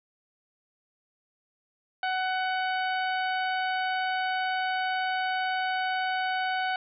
harmonic tone, 747 Hz, F#5, 16 cents sharp, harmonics 1 / 2 / 3 / 4 / 5 / 6, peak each -28 / -31 / -38 / -38 / -45 / -46 dBFS, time 2.03-6.76 s, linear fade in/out 2 ms, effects none

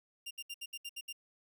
sawtooth tone bursts, 2794 Hz, F7, in tune, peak -37 dBFS, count 8, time 0.26-1.128 s, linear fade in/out 10 ms, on 49 ms, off 68 ms, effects none

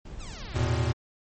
brown noise, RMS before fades -39 dBFS, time 0.05-0.69 s, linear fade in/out 5 ms
5% pulse exponential sweep, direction down, 1437 to 118.1 Hz, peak -31 dBFS, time 0.19-0.78 s, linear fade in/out 20 ms
square chord, E suspended fourth, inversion none, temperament equal with one note detuned, 82.41 / 112.31 / 123.47 Hz, E2 / A2 / B2, 0 / +36 / 0 cents, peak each -29 dBFS, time 0.54-0.93 s, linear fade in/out 20 ms
effects MP3 32 kbps

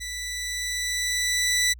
15% pulse tone with level ramp, 1975.5 Hz, B6, in tune, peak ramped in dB -26 to -13 dBFS, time 0-1.74 s, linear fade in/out 20 ms, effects added 60 Hz sine -41 dBFS peak until 1.79 s

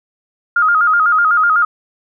sine tone with vibrato, 1332 Hz, E6, 18 cents sharp, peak -9 dBFS, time 0.56-1.65 s, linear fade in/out 5 ms, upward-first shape square, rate 8 Hz, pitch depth 94 cents each way, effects none

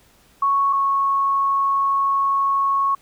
sine tone pair in turn, 1108 / 1101.9 Hz, C#6 / C#6, -1 / -11 cents, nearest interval unison, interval 10 cents, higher first, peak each -15 / -16 dBFS, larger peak first, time 0.42-0.73 / 0.73-2.95 s, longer second, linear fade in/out 5 ms, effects pink hiss -55 dBFS RMS until 3.01 s

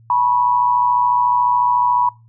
sine tone with amplitude modulation, 978 Hz, B5, 17 cents flat, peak -10 dBFS, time 0.1-2.09 s, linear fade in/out 2 ms, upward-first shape sine, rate 114 Hz, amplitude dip 65%, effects noise-tail reverb RT60 0.3 s tail -24 dB re dry + added 114 Hz sine -45 dBFS peak until 2.28 s

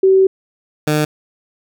sine / 15% pulse tone pair in turn, 382.1 / 151.64 Hz, G4 / D#3, -44 / -44 cents, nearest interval octave + major third, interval 1600 cents, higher first, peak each -7 dBFS, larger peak neither, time 0.03-0.27 / 0.87-1.05 s, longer first, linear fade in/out 5 ms, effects none

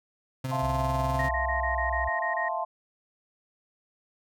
35% pulse tone with tremolo, 130.81 Hz, C3, in tune, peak -26 dBFS, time 0.44-1.29 s, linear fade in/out 5 ms, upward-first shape sine, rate 20 Hz, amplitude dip 45%
sine chord, F major seventh, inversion third, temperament equal, 659.3 / 698.5 / 880 / 1046.5 Hz, E5 / F5 / A5 / C6, 0 / 0 / 0 / 0 cents, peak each -33 dBFS, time 0.51-2.65 s, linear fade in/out 10 ms
sine tone with vibrato, 65.1 Hz, C2, 8 cents flat, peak -31 dBFS, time 0.62-2.09 s, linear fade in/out 10 ms, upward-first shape triangle, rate 1.5 Hz, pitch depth 11 cents each way
sine tone bursts, 1864.7 Hz, A#6, in tune, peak -29 dBFS, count 9, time 1.19-2.486 s, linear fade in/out 5 ms, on 120 ms, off 27 ms
effects none

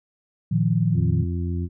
sine chord, Bb suspended fourth, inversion none, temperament equal with one note detuned, 115 / 155.56 / 174.61 Hz, Bb2 / Eb3 / F3, -23 / 0 / 0 cents, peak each -22 dBFS, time 0.51-1.24 s, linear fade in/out 10 ms
harmonic tone, 87 Hz, F2, 6 cents flat, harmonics 1 / 2 / 3 / 4, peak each -24 / -30 / -34 / -36 dBFS, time 0.93-1.69 s, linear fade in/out 50 ms
effects none

